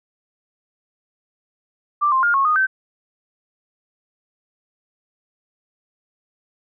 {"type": "tone with pitch steps", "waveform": "sine", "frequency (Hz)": [1178, 1052, 1414, 1094, 1235, 1543], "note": ["D6", "C6", "F6", "C#6", "D#6", "G6"], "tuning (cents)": [5, 9, 21, -23, -13, -28], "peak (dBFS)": -14, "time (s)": [2.01, 2.67], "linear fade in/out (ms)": 20, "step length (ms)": 110, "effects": []}